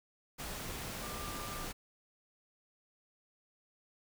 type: tone in noise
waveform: sine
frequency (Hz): 1191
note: D6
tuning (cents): +24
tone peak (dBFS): -46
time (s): 1.02-1.66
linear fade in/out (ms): 20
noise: pink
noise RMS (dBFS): -42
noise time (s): 0.38-1.73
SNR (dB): -7
effects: none